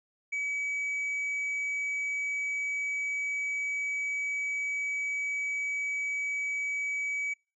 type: tone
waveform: triangle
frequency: 2279 Hz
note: C#7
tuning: 47 cents sharp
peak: -28 dBFS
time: 0.32-7.34 s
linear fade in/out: 10 ms
effects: noise-tail reverb RT60 0.3 s tail -26 dB re dry + resampled to 22050 Hz